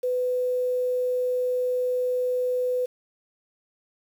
sine tone, 500 Hz, B4, 21 cents sharp, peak -22 dBFS, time 0.03-2.86 s, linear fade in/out 10 ms, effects 8-bit

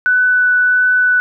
sine tone with vibrato, 1492 Hz, F#6, 14 cents sharp, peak -9 dBFS, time 0.06-1.2 s, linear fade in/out 0 ms, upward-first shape triangle, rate 1.5 Hz, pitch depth 8 cents each way, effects none

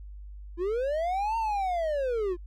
triangle linear two-way sweep, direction up then down, 329.6 to 920 to 338.7 Hz, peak -24 dBFS, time 0.57-2.37 s, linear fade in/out 50 ms, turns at 1.37 s, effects added 50 Hz sine -40 dBFS peak until 2.46 s

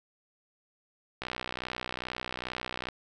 click train, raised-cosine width 0.3 ms, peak -18 dBFS, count 105, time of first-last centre 1.22-2.887 s, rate 62.4 Hz, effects none

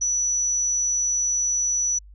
sine tone, 5920 Hz, F#8, in tune, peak -20 dBFS, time 0.01-1.99 s, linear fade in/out 10 ms, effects added 50 Hz sine -43 dBFS peak until 2.14 s

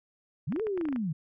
sine linear two-way sweep, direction up then down, 110 to 455.1 to 143 Hz, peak -28 dBFS, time 0.47-1.13 s, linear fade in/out 10 ms, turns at 0.62 s
clicks, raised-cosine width 0.5 ms, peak -26 dBFS, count 10, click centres 0.524 / 0.562 / 0.597 / 0.669 / 0.776 / 0.812 / 0.854 / 0.887 / 0.927 / 0.961 s
effects none

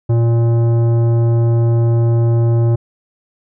triangle tone with tanh clipping, 116.54 Hz, A#2, in tune, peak -12 dBFS, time 0.09-2.76 s, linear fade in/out 10 ms, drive 17 dB, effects none

